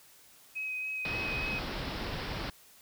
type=tone with vibrato; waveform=sine; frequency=2531 Hz; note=D#7; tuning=29 cents sharp; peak=-33 dBFS; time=0.55-1.6 s; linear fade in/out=20 ms; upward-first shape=sine; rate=3.5 Hz; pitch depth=14 cents each way
type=low-pass noise; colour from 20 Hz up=pink; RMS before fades=-37 dBFS; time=1.05-2.5 s; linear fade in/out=2 ms; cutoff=5400 Hz; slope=96 dB/octave
effects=white hiss -58 dBFS RMS until 2.81 s